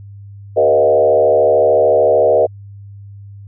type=tone with frequency modulation; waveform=sine; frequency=551 Hz; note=C#5; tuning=11 cents flat; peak=-8 dBFS; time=0.56-2.47 s; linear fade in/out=20 ms; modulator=73.5 Hz; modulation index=1.7; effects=added 100 Hz sine -32 dBFS peak until 3.47 s